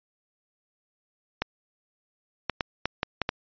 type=clicks; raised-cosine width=0.3 ms; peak=-9 dBFS; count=7; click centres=1.42 / 2.497 / 2.608 / 2.856 / 3.031 / 3.217 / 3.291 s; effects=resampled to 11025 Hz